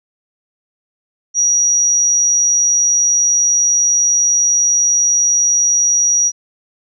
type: tone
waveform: sine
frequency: 5770 Hz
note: F#8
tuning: 44 cents flat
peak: -10 dBFS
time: 1.34-6.32 s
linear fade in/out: 50 ms
effects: none